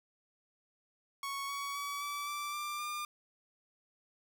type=tone with pitch steps; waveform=sawtooth; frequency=1108.7 / 1123.5 / 1138.6 / 1153.8 / 1169.2 / 1184.8 / 1200.7 Hz; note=C#6 / C#6 / C#6 / D6 / D6 / D6 / D6; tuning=0 / +23 / +46 / -31 / -8 / +15 / +38 cents; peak=-33 dBFS; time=1.23-3.05 s; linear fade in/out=2 ms; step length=260 ms; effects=none